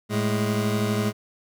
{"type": "tone pair together", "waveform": "25% pulse", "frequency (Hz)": [110, 207.7], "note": ["A2", "G#3"], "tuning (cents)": [0, 0], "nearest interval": "major seventh", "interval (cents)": 1100, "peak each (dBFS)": -21, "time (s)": [0.09, 1.13], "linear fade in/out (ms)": 50, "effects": []}